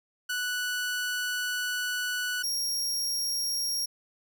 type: tone pair in turn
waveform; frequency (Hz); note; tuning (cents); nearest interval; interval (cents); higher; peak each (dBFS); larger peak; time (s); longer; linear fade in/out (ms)
sawtooth; 1480 / 5588; F#6 / F8; 0 / 0; octave + major seventh; 2300; second; -25; neither; 0.29-2.43 / 2.43-3.86; first; 10
effects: none